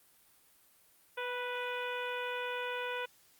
harmonic tone with a mistuned harmonic, 493.9 Hz, B4, in tune, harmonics 1 / 2 / 3 / 4 / 5 / 6 / 7, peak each -39 / -41 / -41 / -47 / -43 / -48 / -50 dBFS, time 1.17-3.06 s, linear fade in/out 10 ms, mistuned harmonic 2, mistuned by -15 cents, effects white hiss -65 dBFS RMS until 3.39 s + Opus 32 kbps

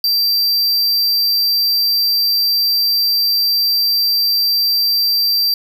square tone, 4699 Hz, D8, in tune, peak -13 dBFS, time 0.04-5.54 s, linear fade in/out 2 ms, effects none

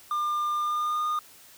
triangle tone with pitch glide, 1200 to 1222.4 Hz, D6 to D#6, +37 to -31 cents, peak -23 dBFS, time 0.11-1.19 s, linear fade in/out 2 ms, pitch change +32 cents, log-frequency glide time 0.58-1.03 s, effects white hiss -52 dBFS RMS until 1.57 s

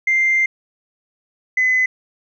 sine tone pair in turn, 2093 / 2025 Hz, C7 / B6, 0 / +43 cents, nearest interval minor second, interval 57 cents, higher first, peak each -12 dBFS, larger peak neither, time 0.07-0.46 / 1.57-1.86 s, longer first, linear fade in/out 5 ms, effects tanh soft clip ceiling -9 dBFS

